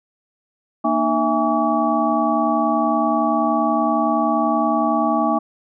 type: tone cluster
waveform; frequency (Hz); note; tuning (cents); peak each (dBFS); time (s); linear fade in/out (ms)
sine; 233.9 / 304.5 / 658 / 821 / 1139; A#3 / D#4 / E5 / G#5 / C#6; +6 / -37 / -3 / -20 / +47; -22; 0.84-5.39; 10
effects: none